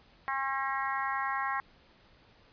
harmonic tone, 270 Hz, C#4, 45 cents flat, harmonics 3 / 4 / 5 / 6 / 7 / 8, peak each -36 / -33 / -40 / -39 / -37 / -45 dBFS, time 0.28-1.6 s, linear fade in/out 0 ms, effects pink hiss -61 dBFS RMS until 2.52 s + resampled to 11025 Hz

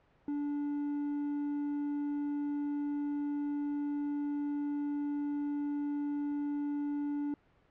triangle tone with quantisation, 290 Hz, D4, 22 cents flat, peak -30 dBFS, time 0.28-7.34 s, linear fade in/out 2 ms, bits 10, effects pink hiss -67 dBFS RMS until 7.7 s + low-pass 2000 Hz 12 dB/octave

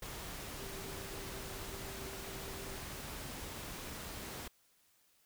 sine tone in noise, 388.8 Hz, G4, 14 cents flat, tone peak -51 dBFS, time 0.59-2.76 s, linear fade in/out 5 ms, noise pink, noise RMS -45 dBFS, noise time 0.02-4.48 s, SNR -9 dB, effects white hiss -71 dBFS RMS until 5.25 s

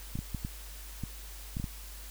clicks, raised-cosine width 5 ms, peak -22 dBFS, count 8, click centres 0.155 / 0.19 / 0.347 / 0.449 / 1.037 / 1.569 / 1.599 / 1.642 s, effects added 50 Hz sine -44 dBFS peak until 2.1 s + white hiss -49 dBFS RMS until 2.1 s

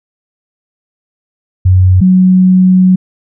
sine tone pair in turn, 92.5 / 185 Hz, F#2 / F#3, 0 / 0 cents, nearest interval octave, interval 1200 cents, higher second, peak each -3 dBFS, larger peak neither, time 1.65-2.01 / 2.01-2.96 s, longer second, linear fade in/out 10 ms, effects none

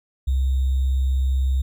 sine tone with sample-and-hold, 65.9 Hz, C2, 13 cents sharp, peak -17 dBFS, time 0.27-1.62 s, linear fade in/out 10 ms, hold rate 3675 Hz, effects none

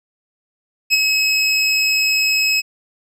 25% pulse tone with ADSR envelope, 2565 Hz, E7, 48 cents flat, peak -5 dBFS, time 0.9-2.62 s, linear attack 35 ms, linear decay 24 ms, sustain -5 dB, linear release 29 ms, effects low-pass 12000 Hz 12 dB/octave

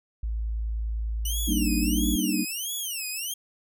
sine tone, 55 Hz, A1, in tune, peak -26 dBFS, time 0.23-2.16 s, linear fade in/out 5 ms
10% pulse tone with vibrato, 2900 Hz, F#7, 35 cents flat, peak -22 dBFS, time 1.25-3.34 s, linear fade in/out 5 ms, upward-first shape sine, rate 1.5 Hz, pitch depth 270 cents each way
sine chord, Eb major seventh, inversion first, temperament just, 194.45 / 233.3 / 291.7 / 311.1 Hz, G3 / Bb3 / D4 / Eb4, -14 / +2 / -12 / 0 cents, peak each -29 dBFS, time 1.47-2.45 s, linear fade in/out 20 ms
effects none

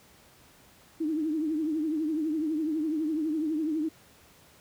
sine tone with vibrato, 311.1 Hz, D#4, in tune, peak -26 dBFS, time 1-3.89 s, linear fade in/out 10 ms, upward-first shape triangle, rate 12 Hz, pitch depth 110 cents each way, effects pink hiss -57 dBFS RMS until 4.6 s + high-pass 60 Hz 12 dB/octave

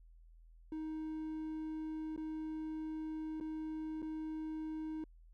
triangle tone with dropouts, 313.4 Hz, D#4, 13 cents sharp, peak -37 dBFS, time 0.72-5.04 s, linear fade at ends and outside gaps 2 ms, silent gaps 2.163-2.176 / 3.401-3.409 / 4.02-4.026 s, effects added 41 Hz sine -57 dBFS peak until 5.33 s

